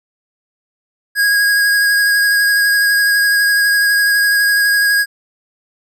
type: tone with vibrato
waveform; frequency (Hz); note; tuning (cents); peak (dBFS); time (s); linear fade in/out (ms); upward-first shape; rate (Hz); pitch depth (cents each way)
square; 1644; G#6; -18; -11; 1.15-5.06; 50; sine; 12; 16
effects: none